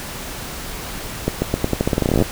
accelerating click train, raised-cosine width 2 ms, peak -3 dBFS, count 20, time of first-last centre 1.28-2.223 s, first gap 140 ms, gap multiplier 0.86, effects pink hiss -30 dBFS RMS until 2.31 s

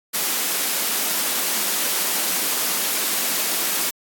white high-pass noise, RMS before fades -22 dBFS, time 0.13-3.91 s, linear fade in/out 20 ms, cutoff 170 Hz, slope 96 dB/octave, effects AAC 64 kbps

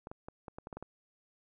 clicks, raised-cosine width 1 ms, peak -29 dBFS, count 9, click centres 0.071 / 0.115 / 0.285 / 0.482 / 0.585 / 0.671 / 0.728 / 0.77 / 0.826 s, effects none

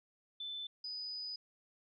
sine tone pair in turn, 3520 / 4978 Hz, A7 / D#8, 0 / 0 cents, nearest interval tritone, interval 600 cents, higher second, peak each -40 / -40 dBFS, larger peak neither, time 0.4-0.67 / 0.84-1.36 s, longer second, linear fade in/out 5 ms, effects none

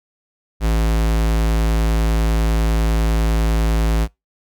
square tone, 55 Hz, A1, in tune, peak -15 dBFS, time 0.6-4.08 s, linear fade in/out 50 ms, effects noise-tail reverb RT60 0.2 s tail -24 dB re dry

